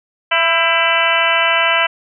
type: harmonic tone with a mistuned harmonic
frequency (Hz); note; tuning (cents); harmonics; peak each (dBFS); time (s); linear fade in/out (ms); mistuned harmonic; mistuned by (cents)
333.2; E4; +19; 2 / 3 / 4 / 5 / 6 / 7 / 8 / 9; -20 / -20 / -20 / -20 / -20 / -20 / -20 / -20; 0.31-1.87; 10; 5; -65
effects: none